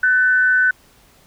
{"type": "tone pair together", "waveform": "sine", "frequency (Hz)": [1504.2, 1760], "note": ["F#6", "A6"], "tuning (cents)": [28, 0], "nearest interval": "minor third", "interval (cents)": 272, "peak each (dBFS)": [-12, -23], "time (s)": [0.03, 0.71], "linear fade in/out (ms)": 5, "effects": ["pink hiss -52 dBFS RMS until 1.26 s"]}